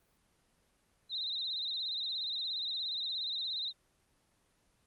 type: tone with vibrato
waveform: sine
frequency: 3877 Hz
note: B7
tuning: 33 cents flat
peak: -34 dBFS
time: 1.09-3.73 s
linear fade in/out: 50 ms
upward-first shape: sine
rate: 17 Hz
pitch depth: 100 cents each way
effects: pink hiss -72 dBFS RMS until 4.86 s + Opus 24 kbps